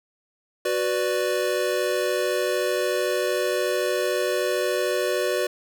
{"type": "chord", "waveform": "square", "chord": "B minor", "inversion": "second", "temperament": "equal", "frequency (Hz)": [370, 493.9, 587.3], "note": ["F#4", "B4", "D5"], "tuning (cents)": [0, 0, 0], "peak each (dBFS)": -27, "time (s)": [0.65, 5.47], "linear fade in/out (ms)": 5, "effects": []}